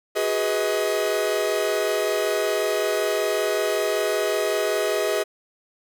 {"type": "chord", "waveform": "45% pulse", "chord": "G# minor seventh", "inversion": "third", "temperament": "equal with one note detuned", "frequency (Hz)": [370, 415.3, 493.9, 635], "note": ["F#4", "G#4", "B4", "D#5"], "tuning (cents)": [0, 0, 0, 35], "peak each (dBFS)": [-30, -25, -29, -25], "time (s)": [0.15, 5.24], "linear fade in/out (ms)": 20, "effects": []}